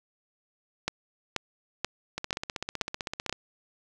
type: two click trains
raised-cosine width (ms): 0.2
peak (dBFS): -10 / -15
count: 6 / 19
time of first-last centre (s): 0.88-3.295 / 2.18-3.326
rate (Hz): 2.07 / 15.7
effects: none